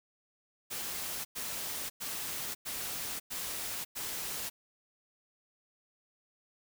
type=noise bursts; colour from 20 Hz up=white; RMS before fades=-38 dBFS; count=6; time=0.7-4.5 s; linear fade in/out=20 ms; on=550 ms; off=100 ms; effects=none

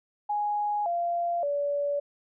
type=tone with pitch steps; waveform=sine; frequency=830.6 / 690.4 / 573.9 Hz; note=G#5 / F5 / D5; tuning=0 / -20 / -40 cents; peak=-25 dBFS; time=0.29-2 s; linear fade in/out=10 ms; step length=570 ms; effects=none

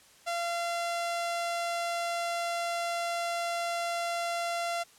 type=tone; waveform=sawtooth; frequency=686 Hz; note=F5; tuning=31 cents flat; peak=-26 dBFS; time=0.26-4.84 s; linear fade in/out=20 ms; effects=white hiss -58 dBFS RMS until 4.98 s + low-pass 10000 Hz 12 dB/octave

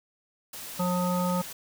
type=noise; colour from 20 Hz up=white; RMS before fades=-40 dBFS; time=0.53-1.53 s; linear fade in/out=5 ms
type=harmonic tone; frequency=179.4 Hz; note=F3; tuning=47 cents sharp; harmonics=1 / 3 / 5 / 7; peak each=-26 / -31 / -33 / -34 dBFS; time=0.79-1.42 s; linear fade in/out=10 ms
effects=none

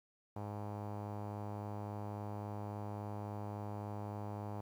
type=tone with low-pass filter; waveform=sawtooth; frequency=103.6 Hz; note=G#2; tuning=4 cents flat; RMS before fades=-43 dBFS; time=0.36-4.61 s; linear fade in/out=5 ms; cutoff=870 Hz; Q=2.6; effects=11-bit

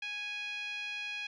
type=tone with band-pass filter; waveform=10% pulse; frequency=829 Hz; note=G#5; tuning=3 cents flat; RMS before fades=-39 dBFS; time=0.02-1.27 s; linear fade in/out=5 ms; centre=2500 Hz; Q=2.9; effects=resampled to 24000 Hz

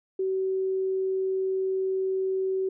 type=tone; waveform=sine; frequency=380 Hz; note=F#4; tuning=46 cents sharp; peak=-24 dBFS; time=0.19-2.69 s; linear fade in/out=5 ms; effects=none

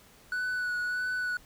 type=tone with vibrato; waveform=triangle; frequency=1480 Hz; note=F#6; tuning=in tune; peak=-27 dBFS; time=0.32-1.37 s; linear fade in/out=2 ms; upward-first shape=sine; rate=1.6 Hz; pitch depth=20 cents each way; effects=pink hiss -57 dBFS RMS until 1.45 s

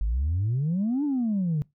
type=exponential two-way sweep; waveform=sine; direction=up then down; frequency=48.26 to 300.8 to 143.6 Hz; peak=-21 dBFS; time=0.01-1.62 s; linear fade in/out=0 ms; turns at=1.04 s; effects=noise-tail reverb RT60 0.2 s tail -24 dB re dry + tanh soft clip ceiling -20 dBFS

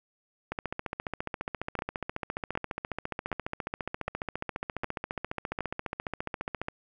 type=two click trains; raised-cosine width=0.5 ms; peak=-17 / -16 dBFS; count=91 / 6; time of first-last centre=0.52-6.684 / 1.79-5.607 s; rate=14.6 / 1.31 Hz; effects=none

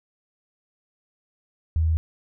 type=tone; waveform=sine; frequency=80.3 Hz; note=E2; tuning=45 cents flat; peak=-18 dBFS; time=1.76-1.97 s; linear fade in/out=0 ms; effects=none

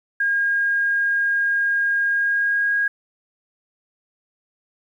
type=tone with pitch glide; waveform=sine; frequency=1623 to 1637.1 Hz; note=G#6 to G#6; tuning=-40 to -25 cents; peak=-17 dBFS; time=0.2-2.88 s; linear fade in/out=5 ms; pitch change=+15 cents; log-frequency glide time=2.07-2.74 s; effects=9-bit

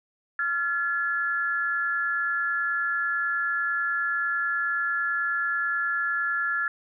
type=tone pair together; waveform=sine; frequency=1381 / 1710.2 Hz; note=F6 / A6; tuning=-20 / -50 cents; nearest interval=major third; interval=370 cents; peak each=-27 / -26 dBFS; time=0.39-6.68 s; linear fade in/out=2 ms; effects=none

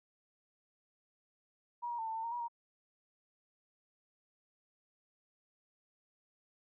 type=tone with pitch steps; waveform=sine; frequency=957 / 949 / 896 / 890 / 897 / 927 / 963 / 938 Hz; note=A#5 / A#5 / A5 / A5 / A5 / A#5 / B5 / A#5; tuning=+45 / +31 / +31 / +20 / +33 / -10 / -44 / +11 cents; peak=-36 dBFS; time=1.82-2.484 s; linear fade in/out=20 ms; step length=83 ms; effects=none

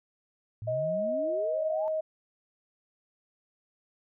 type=exponential sweep; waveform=sine; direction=up; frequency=104.6 to 907 Hz; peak=-35 dBFS; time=0.62-1.88 s; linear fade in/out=0 ms
type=tone; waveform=sine; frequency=629 Hz; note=D#5; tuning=19 cents sharp; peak=-27 dBFS; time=0.67-2.01 s; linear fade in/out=10 ms
effects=none

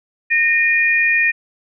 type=tone pair together; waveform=sine; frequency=1844 / 2433 Hz; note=A#6 / D#7; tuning=-19 / -39 cents; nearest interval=perfect fourth; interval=480 cents; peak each=-15 dBFS; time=0.3-1.32 s; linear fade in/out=20 ms; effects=none

